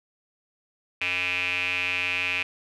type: tone with band-pass filter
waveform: square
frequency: 90.2 Hz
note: F#2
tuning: 44 cents flat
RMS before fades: -27 dBFS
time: 1.01-2.43 s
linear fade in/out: 5 ms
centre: 2500 Hz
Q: 9.8
effects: none